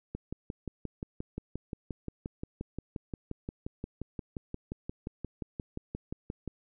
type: click train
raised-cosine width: 3 ms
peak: -23 dBFS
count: 37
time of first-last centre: 0.15-6.477 s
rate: 5.69 Hz
effects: none